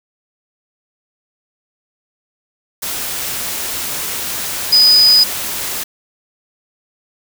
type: tone in noise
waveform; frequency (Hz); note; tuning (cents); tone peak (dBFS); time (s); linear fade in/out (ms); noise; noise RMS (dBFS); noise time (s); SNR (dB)
sine; 4978; D#8; 0; -6; 4.72-5.24; 10; white; -22; 2.82-5.84; +13
effects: none